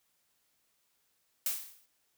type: noise with exponential decay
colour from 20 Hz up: blue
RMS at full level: -29 dBFS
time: 1.46-1.86 s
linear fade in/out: 2 ms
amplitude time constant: 85 ms
effects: white hiss -75 dBFS RMS until 2.17 s